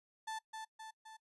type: tone with echo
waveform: 35% pulse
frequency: 880 Hz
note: A5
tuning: in tune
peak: -38 dBFS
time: 0.27-0.39 s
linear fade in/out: 10 ms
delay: 260 ms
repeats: 3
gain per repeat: -4 dB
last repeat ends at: 1.17 s
effects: noise-tail reverb RT60 0.1 s tail -21 dB re dry + resampled to 24000 Hz